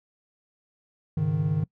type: chord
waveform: triangle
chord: Ab suspended fourth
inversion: none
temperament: equal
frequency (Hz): 103.83 / 138.59 / 155.56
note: Ab2 / Db3 / Eb3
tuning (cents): 0 / 0 / 0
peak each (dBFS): -28 / -28 / -22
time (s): 1.17-1.64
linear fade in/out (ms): 5
effects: noise-tail reverb RT60 0.1 s tail -23 dB re dry